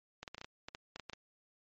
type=clicks; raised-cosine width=0.2 ms; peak=-26 dBFS; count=12; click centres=0.23 / 0.278 / 0.346 / 0.381 / 0.414 / 0.445 / 0.685 / 0.749 / 0.96 / 0.997 / 1.097 / 1.133 s; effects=low-pass 6000 Hz 12 dB/octave + MP3 32 kbps